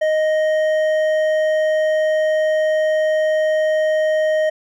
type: tone with hard clipping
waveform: sine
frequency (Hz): 622.3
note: D#5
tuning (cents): 0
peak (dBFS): -16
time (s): 0.01-4.5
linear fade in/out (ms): 10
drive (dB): 7
effects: none